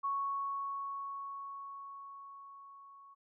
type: tone with level ramp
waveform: sine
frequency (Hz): 1108.7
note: C#6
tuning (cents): 0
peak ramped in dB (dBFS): -31 to -54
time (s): 0.03-3.15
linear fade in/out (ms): 20
effects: none